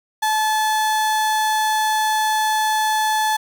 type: tone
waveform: 35% pulse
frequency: 865 Hz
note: A5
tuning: 30 cents flat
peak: -15 dBFS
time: 0.22-3.37 s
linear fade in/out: 10 ms
effects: 9-bit